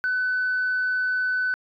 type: tone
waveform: sine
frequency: 1504 Hz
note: F#6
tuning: 28 cents sharp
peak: -20 dBFS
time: 0.04-1.54 s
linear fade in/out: 0 ms
effects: tanh soft clip ceiling -18 dBFS